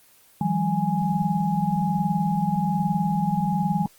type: tone cluster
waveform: sine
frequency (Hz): 160.6 / 179.4 / 200.6 / 831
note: E3 / F3 / G3 / G#5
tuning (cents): -45 / +47 / +40 / +1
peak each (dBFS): -26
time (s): 0.41-3.86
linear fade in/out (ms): 2
effects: white hiss -55 dBFS RMS until 3.98 s + Opus 24 kbps